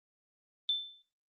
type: tone with exponential decay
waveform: sine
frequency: 3536 Hz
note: A7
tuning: 8 cents sharp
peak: -24 dBFS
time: 0.69-1.02 s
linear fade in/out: 1 ms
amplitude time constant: 71 ms
effects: noise-tail reverb RT60 0.3 s tail -17 dB re dry + Opus 32 kbps